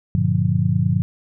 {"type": "chord", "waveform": "sine", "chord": "G minor seventh", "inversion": "none", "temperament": "just", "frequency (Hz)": [98, 117.6, 147, 176.4], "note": ["G2", "Bb2", "D3", "F3"], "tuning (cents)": [0, 16, 2, 18], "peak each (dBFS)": -21, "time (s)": [0.15, 1.02], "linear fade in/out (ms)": 0, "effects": []}